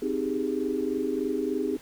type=chord; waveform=sine; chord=Ab major seventh; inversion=first; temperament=equal; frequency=261.6 / 311.1 / 392 / 415.3 Hz; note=C4 / Eb4 / G4 / Ab4; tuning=0 / 0 / 0 / 0 cents; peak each=-31 dBFS; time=0.02-1.77 s; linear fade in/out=5 ms; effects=pink hiss -51 dBFS RMS until 1.81 s